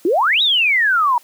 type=exponential two-way sweep; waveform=sine; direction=up then down; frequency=312.7 to 3900 to 929 Hz; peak=-12 dBFS; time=0.05-1.18 s; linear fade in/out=2 ms; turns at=0.42 s; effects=white hiss -49 dBFS RMS until 1.23 s + high-pass 200 Hz 12 dB/octave